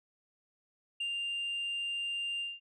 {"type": "tone with ADSR envelope", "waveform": "sine", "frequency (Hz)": 2794, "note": "F7", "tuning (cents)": 0, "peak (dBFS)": -29, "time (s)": [1, 2.6], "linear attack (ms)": 8, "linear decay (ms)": 79, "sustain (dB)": -2, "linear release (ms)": 200, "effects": ["tanh soft clip ceiling -31 dBFS"]}